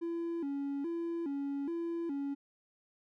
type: tone with vibrato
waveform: triangle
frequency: 307.4 Hz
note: D#4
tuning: 21 cents flat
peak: -31 dBFS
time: 0.01-2.35 s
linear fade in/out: 20 ms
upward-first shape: square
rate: 1.2 Hz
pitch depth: 160 cents each way
effects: tanh soft clip ceiling -27 dBFS